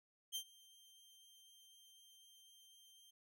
sawtooth tone with ADSR envelope, 3152 Hz, G7, 9 cents sharp, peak -36 dBFS, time 0.32-3.11 s, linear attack 35 ms, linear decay 81 ms, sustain -24 dB, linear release 10 ms, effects none

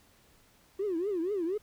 triangle tone with vibrato, 370 Hz, F#4, in tune, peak -25 dBFS, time 0.79-1.58 s, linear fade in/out 10 ms, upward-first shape triangle, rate 4.2 Hz, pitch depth 270 cents each way, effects tanh soft clip ceiling -26 dBFS + pink hiss -63 dBFS RMS until 1.62 s

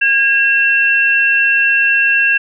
sine tone pair together, 1633 / 2704 Hz, G#6 / E7, -30 / +43 cents, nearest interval major sixth, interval 873 cents, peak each -12 dBFS, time 0.01-2.38 s, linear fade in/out 10 ms, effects none

